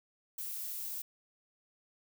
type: noise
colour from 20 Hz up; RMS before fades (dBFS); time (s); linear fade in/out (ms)
violet; -40; 0.38-1.02; 5
effects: none